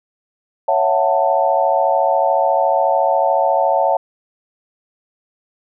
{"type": "chord", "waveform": "sine", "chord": "F# minor seventh", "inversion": "second", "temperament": "just", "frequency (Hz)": [555, 666, 740, 888], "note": ["C#5", "E5", "F#5", "A5"], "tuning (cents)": [2, 18, 0, 16], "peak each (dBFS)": -18, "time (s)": [0.68, 3.97], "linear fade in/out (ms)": 5, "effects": []}